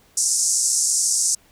white band-pass noise, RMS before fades -20 dBFS, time 0.17-1.35 s, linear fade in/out 5 ms, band 5500 to 9200 Hz, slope 48 dB/octave, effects pink hiss -56 dBFS RMS until 1.51 s

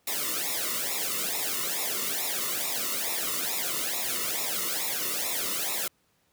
white noise with flanger, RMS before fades -30 dBFS, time 0.07-5.88 s, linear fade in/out 5 ms, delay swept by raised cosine 0.64 to 1.27 ms, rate 2.3 Hz, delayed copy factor -1, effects pink hiss -69 dBFS RMS until 6.32 s + high-pass 80 Hz 12 dB/octave

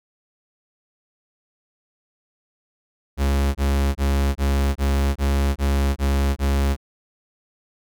45% pulse tone bursts, 69.3 Hz, C#2, in tune, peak -17 dBFS, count 9, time 3.17-6.766 s, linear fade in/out 50 ms, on 380 ms, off 22 ms, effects none

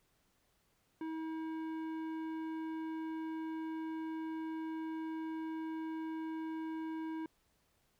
sine tone with tanh clipping, 320 Hz, D#4, 49 cents sharp, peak -40 dBFS, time 1.01-7.26 s, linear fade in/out 2 ms, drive 13 dB, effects pink hiss -75 dBFS RMS until 7.99 s

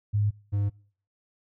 sine / triangle tone pair in turn, 103.83 / 101.46 Hz, G#2 / G#2, 0 / -40 cents, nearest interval unison, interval 40 cents, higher first, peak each -21 dBFS, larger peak neither, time 0.13-0.31 / 0.52-0.7 s, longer neither, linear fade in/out 20 ms, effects noise-tail reverb RT60 0.5 s tail -25 dB re dry

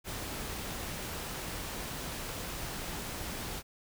pink noise, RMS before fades -39 dBFS, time 0.04-3.63 s, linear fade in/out 50 ms, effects none

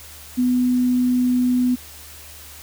sine tone, 249.1 Hz, B3, 15 cents sharp, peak -15 dBFS, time 0.37-1.76 s, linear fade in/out 20 ms, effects added 75 Hz sine -45 dBFS peak until 2.62 s + white hiss -41 dBFS RMS until 2.62 s

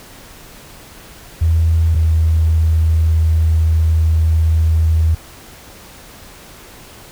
triangle tone pair in turn, 81.7 / 80.34 Hz, E2 / E2, -15 / -44 cents, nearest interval unison, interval 29 cents, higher first, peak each -6 dBFS, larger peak neither, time 1.41-1.95 / 1.95-5.15 s, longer second, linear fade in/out 10 ms, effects tanh soft clip ceiling -8 dBFS + pink hiss -39 dBFS RMS until 7.11 s

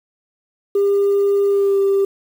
sine tone with pitch glide, 400.8 to 393.9 Hz, G4 to G4, +38 to +8 cents, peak -11 dBFS, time 0.75-2.05 s, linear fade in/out 5 ms, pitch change -30 cents, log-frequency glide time 1.49-1.79 s, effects tanh soft clip ceiling -10 dBFS + 7-bit

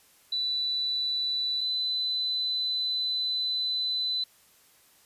sine tone pair in turn, 3971 / 4010 Hz, B7 / B7, +9 / +26 cents, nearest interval unison, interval 17 cents, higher second, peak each -26 dBFS, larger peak neither, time 0.32-1.61 / 1.61-4.24 s, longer second, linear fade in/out 5 ms, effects white hiss -60 dBFS RMS until 5.05 s + resampled to 32000 Hz

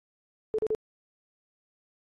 sine tone bursts, 435.3 Hz, A4, 19 cents flat, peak -24 dBFS, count 3, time 0.54-0.749 s, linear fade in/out 0 ms, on 45 ms, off 37 ms, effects AAC 32 kbps

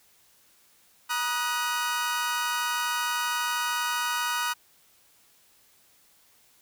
sawtooth chord, D# minor, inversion second, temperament equal with one note detuned, 955.8 / 1244.5 / 1480 Hz, A#5 / D#6 / F#6, +43 / 0 / 0 cents, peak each -27 dBFS, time 1.09-4.54 s, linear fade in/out 20 ms, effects white hiss -61 dBFS RMS until 6.61 s

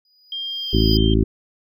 triangle tone with exponential growth, 4932 Hz, D#8, 16 cents flat, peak -19 dBFS, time 0.05-0.97 s, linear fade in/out 2 ms, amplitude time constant 200 ms
sine tone with pitch glide, 3196 to 3148 Hz, G7 to G7, +33 to +7 cents, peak -25 dBFS, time 0.32-1.14 s, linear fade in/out 2 ms, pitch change -26 cents, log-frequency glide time 0.62-0.77 s
harmonic tone, 54.3 Hz, A1, 22 cents flat, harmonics 1 / 2 / 3 / 4 / 5 / 6 / 7, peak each -18 / -20 / -26 / -22 / -24 / -23 / -23 dBFS, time 0.73-1.24 s, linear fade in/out 5 ms
effects none

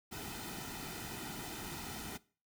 pink noise with comb filter, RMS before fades -44 dBFS, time 0.11-2.18 s, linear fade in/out 20 ms, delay 1.8 ms, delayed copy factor -0.65, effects noise-tail reverb RT60 0.4 s tail -21 dB re dry

